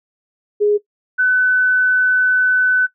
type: tone pair in turn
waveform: sine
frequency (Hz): 415.3 / 1505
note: G#4 / F#6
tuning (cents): 0 / +29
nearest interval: octave + minor seventh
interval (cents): 2229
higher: second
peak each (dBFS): -11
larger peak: neither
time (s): 0.6-0.78 / 1.18-2.87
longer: second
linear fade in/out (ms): 20
effects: noise-tail reverb RT60 0.1 s tail -18 dB re dry